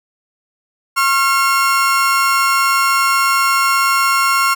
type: tone pair together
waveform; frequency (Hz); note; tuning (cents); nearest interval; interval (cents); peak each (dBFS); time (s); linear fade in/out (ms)
35% pulse; 1082.3 / 1377; C#6 / F6; -42 / -25; major third; 417; -13; 0.96-4.55; 20
effects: none